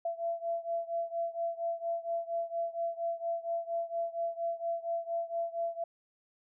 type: beating tone pair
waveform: sine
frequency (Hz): 673 / 677.3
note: E5 / E5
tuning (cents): +36 / +47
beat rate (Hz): 4.3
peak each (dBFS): -34 / -36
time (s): 0.05-5.84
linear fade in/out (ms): 5
effects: none